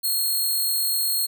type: tone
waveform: 5% pulse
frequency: 4264 Hz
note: C8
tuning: 32 cents sharp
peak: -14 dBFS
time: 0.03-1.27 s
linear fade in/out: 20 ms
effects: none